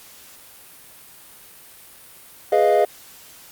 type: chord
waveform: triangle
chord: F half-diminished seventh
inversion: first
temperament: equal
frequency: 415.3 / 493.9 / 622.3 / 698.5 Hz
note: Ab4 / Cb5 / Eb5 / F5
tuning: 0 / 0 / 0 / 0 cents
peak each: -17 / -20 / -16 / -17 dBFS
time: 2.52-2.85 s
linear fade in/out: 5 ms
effects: white hiss -45 dBFS RMS until 3.51 s + Opus 48 kbps